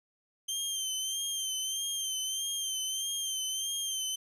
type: tone with vibrato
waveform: 20% pulse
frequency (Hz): 3136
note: G7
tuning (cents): 0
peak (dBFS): -26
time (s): 0.48-4.16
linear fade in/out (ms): 10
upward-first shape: sine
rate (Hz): 1.6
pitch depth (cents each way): 50
effects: 11-bit